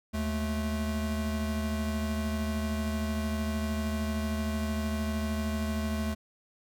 square tone pair together, 76.6 / 216.7 Hz, D#2 / A3, -27 / -26 cents, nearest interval octave + tritone, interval 1801 cents, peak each -33 / -32 dBFS, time 0.13-6.15 s, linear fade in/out 20 ms, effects none

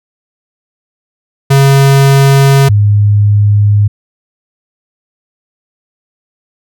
square / sine tone pair in turn, 137.5 / 103.29 Hz, C#3 / G#2, -14 / -9 cents, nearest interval perfect fourth, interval 495 cents, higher first, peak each -4 dBFS, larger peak neither, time 1.5-2.69 / 2.69-3.88 s, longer neither, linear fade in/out 10 ms, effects none

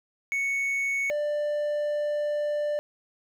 triangle tone pair in turn, 2217 / 591.8 Hz, C#7 / D5, 0 / +13 cents, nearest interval octave + major seventh, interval 2287 cents, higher first, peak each -23 dBFS, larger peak neither, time 0.32-1.1 / 1.1-2.79 s, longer second, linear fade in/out 0 ms, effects none

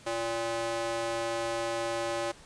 square tone with high-pass filter, 115.4 Hz, A#2, 17 cents flat, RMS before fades -32 dBFS, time 0.06-2.32 s, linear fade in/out 10 ms, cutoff 510 Hz, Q 1.7, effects pink hiss -53 dBFS RMS until 2.45 s + resampled to 22050 Hz

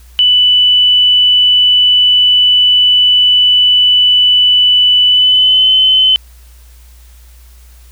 sine tone with pitch glide, 2980 to 3046 Hz, F#7 to F#7, +12 to +50 cents, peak -5 dBFS, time 0.19-6.16 s, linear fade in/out 0 ms, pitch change +38 cents, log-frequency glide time 5.07-5.72 s, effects added 60 Hz sine -36 dBFS peak until 7.91 s + white hiss -47 dBFS RMS until 7.91 s

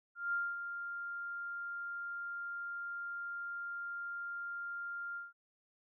sine tone with ADSR envelope, 1396.9 Hz, F6, in tune, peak -31 dBFS, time 0.15-5.33 s, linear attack 180 ms, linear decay 230 ms, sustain -8 dB, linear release 170 ms, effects none

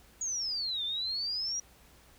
sine exponential two-way sweep, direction down then up, 6800 to 3520 to 5810 Hz, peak -31 dBFS, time 0.21-1.6 s, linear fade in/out 5 ms, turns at 0.84 s, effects added 60 Hz sine -62 dBFS peak until 2.18 s + pink hiss -60 dBFS RMS until 2.18 s

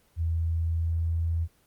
sine tone with pitch glide, 82.41 to 82.94 Hz, E2 to E2, 0 to +11 cents, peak -24 dBFS, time 0.16-1.48 s, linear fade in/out 50 ms, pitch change +11 cents, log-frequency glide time 0.51-1.3 s, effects pink hiss -64 dBFS RMS until 1.66 s + Opus 24 kbps

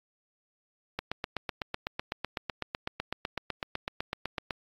click train, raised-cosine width 0.3 ms, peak -15 dBFS, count 29, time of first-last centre 0.99-4.508 s, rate 7.96 Hz, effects AAC 32 kbps

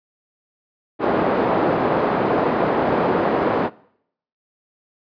pink band-pass noise, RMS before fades -19 dBFS, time 0.99-3.7 s, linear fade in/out 50 ms, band 290 to 880 Hz, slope 12 dB/octave, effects noise-tail reverb RT60 0.7 s tail -22 dB re dry + resampled to 11025 Hz

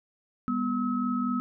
sine tone cluster, 201.6 / 245.9 / 1286 Hz, G3 / B3 / E6, +49 / -7 / -43 cents, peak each -32 / -27 / -32 dBFS, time 0.48-1.4 s, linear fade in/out 0 ms, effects none

